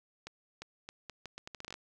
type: accelerating click train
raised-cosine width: 0.2 ms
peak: -26 dBFS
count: 14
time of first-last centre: 0.27-1.741 s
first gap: 350 ms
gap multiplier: 0.77
effects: none